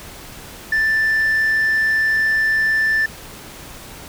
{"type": "tone", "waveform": "sine", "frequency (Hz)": 1767, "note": "A6", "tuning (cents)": 7, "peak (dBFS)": -12, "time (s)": [0.72, 3.06], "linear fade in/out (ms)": 5, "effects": ["tanh soft clip ceiling -13 dBFS", "pink hiss -37 dBFS RMS until 4.08 s"]}